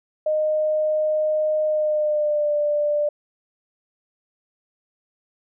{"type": "tone with pitch glide", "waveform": "sine", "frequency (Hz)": [616, 591.2], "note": ["D#5", "D5"], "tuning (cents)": [-17, 11], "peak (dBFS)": -18, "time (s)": [0.26, 3.09], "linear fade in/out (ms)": 5, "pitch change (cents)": -72, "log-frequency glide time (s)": [1.65, 2.53], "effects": []}